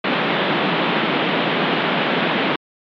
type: band-pass noise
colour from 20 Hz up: pink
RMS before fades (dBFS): -19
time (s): 0.04-2.56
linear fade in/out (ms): 5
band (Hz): 160 to 3600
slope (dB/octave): 48
effects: MP3 64 kbps